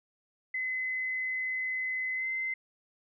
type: tone with pitch glide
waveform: sine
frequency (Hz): 2034 to 2066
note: C7 to C7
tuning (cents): -50 to -22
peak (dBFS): -30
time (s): 0.54-2.54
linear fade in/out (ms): 5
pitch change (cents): +28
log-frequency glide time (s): 2.15-2.27
effects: none